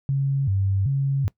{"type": "tone with vibrato", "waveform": "sine", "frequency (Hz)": 115.7, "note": "A#2", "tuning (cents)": -13, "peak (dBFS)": -19, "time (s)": [0.09, 1.28], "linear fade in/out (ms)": 0, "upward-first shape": "square", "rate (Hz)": 1.3, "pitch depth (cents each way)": 300, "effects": ["noise-tail reverb RT60 0.1 s tail -20 dB re dry"]}